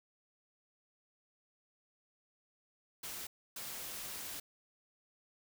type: noise bursts at uneven times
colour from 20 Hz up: white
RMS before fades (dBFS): -44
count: 2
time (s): 3.03-3.27 / 3.56-4.4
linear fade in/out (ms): 5
effects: none